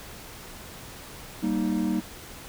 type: chord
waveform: triangle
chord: Eb major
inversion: first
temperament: just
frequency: 194.45 / 233.3 / 311.1 Hz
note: G3 / Bb3 / Eb4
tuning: -14 / +2 / 0 cents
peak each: -26 / -26 / -26 dBFS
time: 1.42-2.01 s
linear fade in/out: 20 ms
effects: pink hiss -43 dBFS RMS until 2.48 s